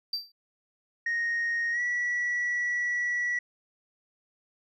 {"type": "tone with exponential decay", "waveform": "triangle", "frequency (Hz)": 4677, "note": "D8", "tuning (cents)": -8, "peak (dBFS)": -22, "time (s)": [0.13, 0.32], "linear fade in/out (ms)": 5, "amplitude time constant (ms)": 40}
{"type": "tone with pitch glide", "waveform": "sine", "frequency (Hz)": [1864.7, 1943.9], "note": ["A#6", "B6"], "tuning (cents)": [0, -28], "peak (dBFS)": -24, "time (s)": [1.06, 3.39], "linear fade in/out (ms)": 5, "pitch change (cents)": 72, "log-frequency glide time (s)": [1.72, 1.8]}
{"effects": ["tanh soft clip ceiling -24 dBFS"]}